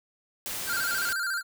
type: noise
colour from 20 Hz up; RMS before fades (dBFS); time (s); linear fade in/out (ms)
white; -34; 0.46-1.13; 0
type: tone with vibrato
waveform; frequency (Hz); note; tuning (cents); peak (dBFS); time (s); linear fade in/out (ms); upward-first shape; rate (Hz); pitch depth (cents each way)
square; 1480; F#6; 0; -28; 0.66-1.43; 50; square; 14; 89
effects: none